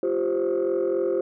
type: chord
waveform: sine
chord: F suspended second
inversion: none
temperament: just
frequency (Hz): 349.2 / 392.9 / 523.8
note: F4 / G4 / C5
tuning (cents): 0 / +4 / +2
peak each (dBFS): -24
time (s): 0.03-1.21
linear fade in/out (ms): 2
effects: tanh soft clip ceiling -17 dBFS